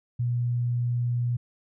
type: tone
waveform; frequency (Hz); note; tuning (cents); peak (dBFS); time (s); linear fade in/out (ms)
sine; 121; B2; -35; -23; 0.19-1.37; 10
effects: none